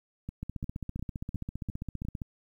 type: two click trains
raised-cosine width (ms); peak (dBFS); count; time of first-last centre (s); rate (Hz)
5; -24 / -23; 6 / 28; 0.29-2.051 / 0.43-2.218; 2.84 / 15.1
effects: 10-bit